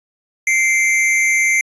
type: tone pair together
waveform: square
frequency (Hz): 2093 / 2310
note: C7 / D7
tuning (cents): 0 / -29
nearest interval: major second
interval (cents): 171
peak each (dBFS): -14 / -20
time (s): 0.47-1.61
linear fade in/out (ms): 2
effects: resampled to 22050 Hz